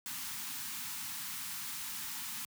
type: band-stop noise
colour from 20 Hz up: white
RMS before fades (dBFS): -41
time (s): 0.06-2.45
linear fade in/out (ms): 0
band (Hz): 290 to 820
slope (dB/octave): 96
effects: high-pass 100 Hz 12 dB/octave